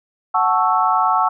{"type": "chord", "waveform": "sine", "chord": "F# minor seventh", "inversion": "none", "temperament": "equal", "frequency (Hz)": [740, 880, 1108.7, 1318.5], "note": ["F#5", "A5", "C#6", "E6"], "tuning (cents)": [0, 0, 0, 0], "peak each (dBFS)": -19, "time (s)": [0.34, 1.29], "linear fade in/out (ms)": 10, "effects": []}